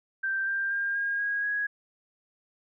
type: tone with pitch steps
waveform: sine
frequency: 1568 / 1586.2 / 1604.7 / 1623.3 / 1642.2 / 1661.2 Hz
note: G6 / G6 / G6 / G#6 / G#6 / G#6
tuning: 0 / +20 / +40 / -40 / -20 / 0 cents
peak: -26 dBFS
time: 0.23-1.67 s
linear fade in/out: 10 ms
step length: 240 ms
effects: none